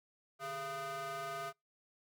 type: ring-modulated tone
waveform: 35% pulse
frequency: 277.2 Hz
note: C#4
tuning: in tune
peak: -35 dBFS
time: 0.39-1.53 s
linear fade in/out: 50 ms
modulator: 958 Hz
effects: noise-tail reverb RT60 0.2 s tail -26 dB re dry